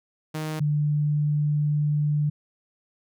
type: tone pair in turn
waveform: sawtooth / sine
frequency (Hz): 155.56 / 148.46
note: D#3 / D3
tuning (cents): 0 / +19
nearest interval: minor second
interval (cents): 81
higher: first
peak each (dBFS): -24 / -20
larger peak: second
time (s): 0.34-0.6 / 0.6-2.3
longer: second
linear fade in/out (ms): 10
effects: none